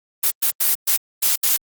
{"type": "noise bursts at uneven times", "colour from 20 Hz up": "blue", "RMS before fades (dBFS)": -17, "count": 6, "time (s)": [[0.23, 0.31], [0.42, 0.51], [0.6, 0.75], [0.87, 0.97], [1.22, 1.36], [1.43, 1.57]], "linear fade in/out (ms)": 10, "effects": ["Opus 32 kbps"]}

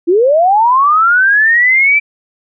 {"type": "linear sweep", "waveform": "sine", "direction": "up", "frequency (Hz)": [321.1, 2349], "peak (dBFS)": -6, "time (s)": [0.07, 2], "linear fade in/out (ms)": 20, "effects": []}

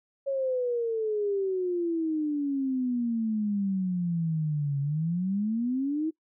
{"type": "exponential two-way sweep", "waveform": "sine", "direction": "down then up", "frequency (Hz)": [554.4, 138.59, 325.6], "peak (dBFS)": -25, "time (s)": [0.26, 6.11], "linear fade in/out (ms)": 20, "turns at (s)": 4.8, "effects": ["noise-tail reverb RT60 0.1 s tail -21 dB re dry"]}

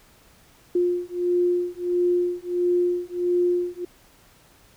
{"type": "beating tone pair", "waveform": "sine", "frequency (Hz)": [353.3, 354.8], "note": ["F4", "F4"], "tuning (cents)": [20, 27], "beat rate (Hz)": 1.5, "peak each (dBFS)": -23, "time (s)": [0.75, 3.85], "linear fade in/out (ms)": 5, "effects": ["pink hiss -55 dBFS RMS until 4.76 s"]}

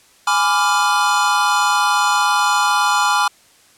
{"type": "chord", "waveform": "square", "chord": "G# diminished seventh", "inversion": "none", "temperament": "equal with one note detuned", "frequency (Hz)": [830.6, 998.1, 1174.7, 1396.9], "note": ["G#5", "B5", "D6", "F6"], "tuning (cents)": [0, 18, 0, 0], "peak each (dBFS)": -20, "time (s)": [0.27, 3.28], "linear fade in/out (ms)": 5, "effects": ["white hiss -51 dBFS RMS until 3.77 s", "low-pass 10000 Hz 12 dB/octave"]}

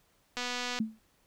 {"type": "click train", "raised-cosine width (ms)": 0.2, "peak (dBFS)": -18, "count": 104, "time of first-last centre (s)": [0.37, 0.789], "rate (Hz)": 246}
{"type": "tone with exponential decay", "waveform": "sine", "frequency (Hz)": 220, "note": "A3", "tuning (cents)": 0, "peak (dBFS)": -24, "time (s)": [0.8, 0.99], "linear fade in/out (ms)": 5, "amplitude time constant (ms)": 41}
{"effects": ["pink hiss -69 dBFS RMS until 1.26 s"]}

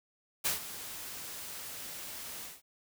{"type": "noise with ADSR envelope", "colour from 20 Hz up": "white", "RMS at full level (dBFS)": -29, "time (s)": [0.44, 2.62], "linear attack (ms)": 20, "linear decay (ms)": 130, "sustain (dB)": -14, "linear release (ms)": 190, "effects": []}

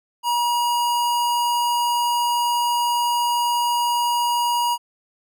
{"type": "tone", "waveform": "square", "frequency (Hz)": 957, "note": "A#5", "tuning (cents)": 45, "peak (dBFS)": -19, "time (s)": [0.23, 4.78], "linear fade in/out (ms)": 50, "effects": []}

